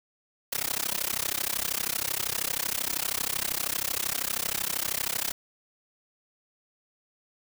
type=noise with amplitude modulation; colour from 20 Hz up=white; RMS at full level=-26 dBFS; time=0.52-5.32 s; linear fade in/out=10 ms; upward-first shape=sine; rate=32.8 Hz; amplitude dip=100%; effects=none